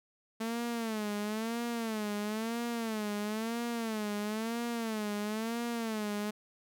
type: tone with vibrato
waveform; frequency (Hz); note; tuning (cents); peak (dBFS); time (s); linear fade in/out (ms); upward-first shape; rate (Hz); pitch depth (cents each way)
sawtooth; 221.2; A3; +9; -29; 0.4-6.31; 10; sine; 1; 120
effects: none